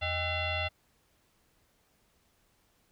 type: tone with frequency modulation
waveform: sine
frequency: 1330 Hz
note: E6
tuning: 15 cents sharp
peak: -29 dBFS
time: 0.01-0.69 s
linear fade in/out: 20 ms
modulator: 708 Hz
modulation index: 2.9
effects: pink hiss -70 dBFS RMS until 2.91 s